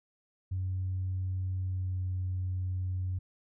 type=tone with pitch glide; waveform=sine; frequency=93.1 to 92.14 Hz; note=F#2 to F#2; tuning=+11 to -7 cents; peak=-29 dBFS; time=0.51-3.19 s; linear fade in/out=10 ms; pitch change=-18 cents; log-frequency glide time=1.61-2.01 s; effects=tanh soft clip ceiling -26 dBFS